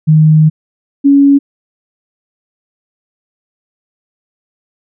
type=tone pair in turn; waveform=sine; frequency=155.56 / 280.1 Hz; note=D#3 / C#4; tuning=0 / +18 cents; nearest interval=minor seventh; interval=1018 cents; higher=second; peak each=-3 dBFS; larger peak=neither; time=0.07-0.5 / 1.04-1.39 s; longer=first; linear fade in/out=20 ms; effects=none